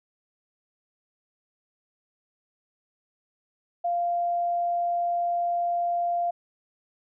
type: tone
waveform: sine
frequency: 695 Hz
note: F5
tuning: 9 cents flat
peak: -23 dBFS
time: 3.84-6.31 s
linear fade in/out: 10 ms
effects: none